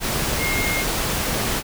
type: tone in noise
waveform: sine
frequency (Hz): 2137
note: C7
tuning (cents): +36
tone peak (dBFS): -23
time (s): 0.38-0.85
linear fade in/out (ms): 50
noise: pink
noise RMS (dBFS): -23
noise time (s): 0-1.63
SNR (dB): -3
effects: none